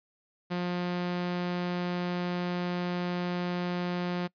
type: tone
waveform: sawtooth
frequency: 177.4 Hz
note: F3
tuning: 27 cents sharp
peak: -25 dBFS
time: 0.5-4.28 s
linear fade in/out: 20 ms
effects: noise-tail reverb RT60 0.1 s tail -24 dB re dry + resampled to 11025 Hz